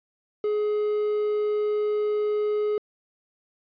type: tone with quantisation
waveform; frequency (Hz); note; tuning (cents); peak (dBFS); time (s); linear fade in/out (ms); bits
triangle; 420.6; G#4; +22; -20; 0.44-2.78; 2; 8
effects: resampled to 11025 Hz